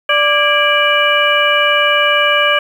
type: harmonic tone with a mistuned harmonic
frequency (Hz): 587.3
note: D5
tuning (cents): 0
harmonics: 1 / 2 / 3 / 4 / 5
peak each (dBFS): -16 / -16 / -16 / -16 / -16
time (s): 0.09-2.59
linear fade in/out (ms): 5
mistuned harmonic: 3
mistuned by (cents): -130
effects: 7-bit